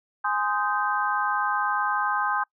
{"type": "chord", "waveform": "sine", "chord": "Ab major seventh", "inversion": "none", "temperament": "just", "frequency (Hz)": [830.6, 1038.3, 1245.9, 1557.4], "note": ["Ab5", "C6", "Eb6", "G6"], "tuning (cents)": [0, -14, 2, -12], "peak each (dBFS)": -28, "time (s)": [0.24, 2.44], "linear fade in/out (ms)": 10, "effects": ["noise-tail reverb RT60 0.1 s tail -26 dB re dry"]}